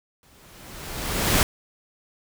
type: noise with exponential growth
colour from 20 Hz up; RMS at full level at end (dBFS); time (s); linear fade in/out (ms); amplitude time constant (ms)
pink; -17; 0.23-1.43; 1; 260
effects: none